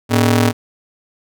sawtooth ring-modulated tone, 174.61 Hz, F3, in tune, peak -4 dBFS, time 0.09-0.53 s, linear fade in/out 50 ms, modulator 66.9 Hz, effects none

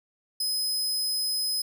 sawtooth tone, 5060 Hz, D#8, 28 cents sharp, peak -23 dBFS, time 0.4-1.62 s, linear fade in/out 5 ms, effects none

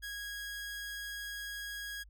sawtooth tone, 1649 Hz, G#6, 13 cents flat, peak -36 dBFS, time 0.02-2.04 s, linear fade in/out 20 ms, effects added 50 Hz sine -54 dBFS peak until 2.09 s

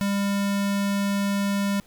square tone with notch filter, 200 Hz, G3, 35 cents sharp, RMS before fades -24 dBFS, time 0.01-1.8 s, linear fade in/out 0 ms, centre 430 Hz, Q 1.2, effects pink hiss -56 dBFS RMS until 1.86 s

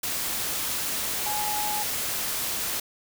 sine tone in noise, 840 Hz, G#5, 19 cents sharp, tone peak -29 dBFS, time 1.26-1.83 s, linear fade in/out 5 ms, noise white, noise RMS -29 dBFS, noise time 0.03-2.8 s, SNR -3 dB, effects none

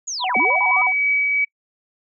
sine linear two-way sweep, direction down then up, 7040 to 203.2 to 1293 Hz, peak -24 dBFS, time 0.07-0.83 s, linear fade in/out 10 ms, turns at 0.37 s
sine tone with vibrato, 859 Hz, A5, 42 cents flat, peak -20 dBFS, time 0.19-0.93 s, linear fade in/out 50 ms, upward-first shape square, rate 9.6 Hz, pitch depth 240 cents each way
sine tone with tremolo, 2276 Hz, C#7, 45 cents sharp, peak -15 dBFS, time 0.34-1.45 s, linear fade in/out 10 ms, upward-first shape triangle, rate 2.9 Hz, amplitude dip 25%
effects noise-tail reverb RT60 0.1 s tail -25 dB re dry

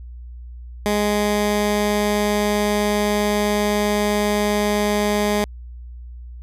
15% pulse tone, 207.7 Hz, G#3, in tune, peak -11 dBFS, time 0.86-5.44 s, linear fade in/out 0 ms, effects added 60 Hz sine -33 dBFS peak until 6.42 s + resampled to 32000 Hz

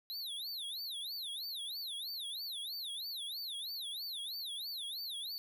square tone with vibrato, 3885 Hz, B7, 29 cents flat, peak -40 dBFS, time 0.1-5.38 s, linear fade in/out 0 ms, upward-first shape sine, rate 3.1 Hz, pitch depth 290 cents each way, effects none

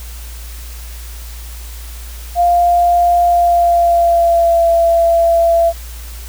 sine tone with pitch glide, 698.5 to 673.5 Hz, F5 to E5, 0 to +37 cents, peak -8 dBFS, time 2.35-5.73 s, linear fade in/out 50 ms, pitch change -63 cents, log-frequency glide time 3.24-4.66 s, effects added 58 Hz sine -27 dBFS peak until 6.28 s + white hiss -36 dBFS RMS until 6.28 s

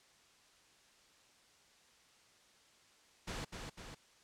pink noise with echo, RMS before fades -42 dBFS, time 3.27-3.45 s, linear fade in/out 10 ms, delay 250 ms, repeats 2, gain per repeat -4 dB, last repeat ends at 3.95 s, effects white hiss -66 dBFS RMS until 4.23 s + low-pass 7000 Hz 12 dB/octave

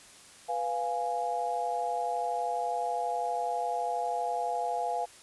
sine chord, F diminished, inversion second, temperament equal, 493.9 / 698.5 / 830.6 Hz, Cb5 / F5 / Ab5, 0 / 0 / 0 cents, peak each -36 / -31 / -33 dBFS, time 0.48-5.06 s, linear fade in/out 20 ms, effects white hiss -53 dBFS RMS until 5.22 s + resampled to 24000 Hz

